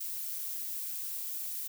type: noise with amplitude modulation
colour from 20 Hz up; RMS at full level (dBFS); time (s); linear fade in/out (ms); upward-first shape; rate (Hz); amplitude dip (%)
violet; -36; 0-1.68; 10; sine; 162; 35
effects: none